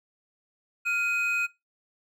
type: tone pair together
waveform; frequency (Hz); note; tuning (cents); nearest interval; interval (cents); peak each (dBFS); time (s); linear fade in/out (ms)
triangle; 1402.9 / 2509; F6 / D#7; +7 / +14; minor seventh; 1007; -29 / -24; 0.85-1.47; 20
effects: noise-tail reverb RT60 0.2 s tail -19 dB re dry

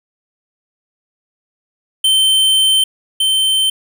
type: tone pair in turn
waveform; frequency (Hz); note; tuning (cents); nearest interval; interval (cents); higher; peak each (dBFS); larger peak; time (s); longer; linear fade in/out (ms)
square; 3100 / 3100; G7 / G7; -20 / -20; unison; 0; neither; -10 / -12; first; 2.04-2.84 / 3.2-3.7; first; 5
effects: none

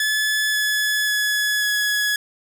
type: tone with pitch steps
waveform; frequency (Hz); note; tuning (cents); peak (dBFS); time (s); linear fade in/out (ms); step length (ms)
sawtooth; 1721 / 1709.1 / 1697.3 / 1685.6; A6 / G#6 / G#6 / G#6; -39 / +49 / +37 / +25; -15; 0-2.16; 2; 540
effects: none

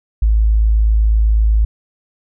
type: tone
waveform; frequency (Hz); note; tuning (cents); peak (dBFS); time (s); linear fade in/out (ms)
sine; 54; A1; -32; -9; 0.22-1.65; 5
effects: none

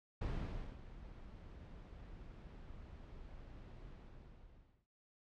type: noise with ADSR envelope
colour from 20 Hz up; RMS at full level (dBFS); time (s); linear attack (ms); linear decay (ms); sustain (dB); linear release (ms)
brown; -38; 0.21-4.87; 7; 550; -15; 1000
effects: low-pass 4000 Hz 12 dB/octave

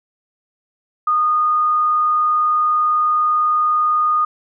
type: tone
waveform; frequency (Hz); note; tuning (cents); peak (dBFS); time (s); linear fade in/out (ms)
sine; 1229; D#6; -22; -13; 1.07-4.25; 5
effects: none

